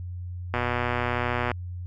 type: click train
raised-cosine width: 0.5 ms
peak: -11 dBFS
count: 120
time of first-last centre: 0.54-1.515 s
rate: 122 Hz
effects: added 89 Hz sine -32 dBFS peak until 1.86 s